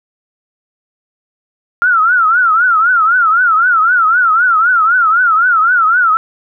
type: tone with vibrato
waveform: sine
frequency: 1376 Hz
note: F6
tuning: 26 cents flat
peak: -7 dBFS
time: 1.82-6.17 s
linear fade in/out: 0 ms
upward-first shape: triangle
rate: 3.9 Hz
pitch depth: 180 cents each way
effects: none